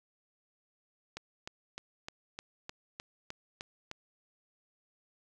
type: click train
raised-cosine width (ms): 0.2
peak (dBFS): -23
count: 10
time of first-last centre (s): 1.17-3.914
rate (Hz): 3.28
effects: none